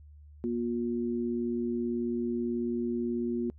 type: tone pair together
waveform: sine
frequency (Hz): 238.4 / 356.7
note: A#3 / F4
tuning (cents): +39 / +37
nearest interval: perfect fifth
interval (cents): 698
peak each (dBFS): -30 / -32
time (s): 0.44-3.5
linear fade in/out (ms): 0
effects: noise-tail reverb RT60 0.1 s tail -25 dB re dry + added 74 Hz sine -49 dBFS peak until 3.58 s